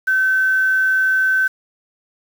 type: tone with quantisation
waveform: sine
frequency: 1533 Hz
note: G6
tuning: 39 cents flat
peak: -13 dBFS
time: 0.07-1.48 s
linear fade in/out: 10 ms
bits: 6
effects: none